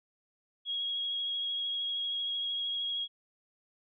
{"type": "tone with vibrato", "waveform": "sine", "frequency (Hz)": 3300, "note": "G#7", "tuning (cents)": -12, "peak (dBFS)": -31, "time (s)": [0.65, 3.08], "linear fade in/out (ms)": 50, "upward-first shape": "triangle", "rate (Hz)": 13, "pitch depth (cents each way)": 21, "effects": []}